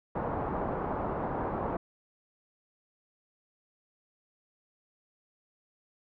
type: low-pass noise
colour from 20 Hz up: white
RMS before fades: -33 dBFS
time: 0.15-1.77 s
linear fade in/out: 5 ms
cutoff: 1000 Hz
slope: 24 dB/octave
effects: none